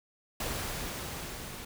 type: noise with level ramp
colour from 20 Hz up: pink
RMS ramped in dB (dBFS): -34 to -43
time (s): 0.4-1.65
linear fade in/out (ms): 5
effects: none